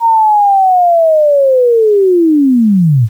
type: linear sweep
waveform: sine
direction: down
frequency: 932.3 to 102.2 Hz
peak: -5 dBFS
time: 0-3.09 s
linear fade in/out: 50 ms
effects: 7-bit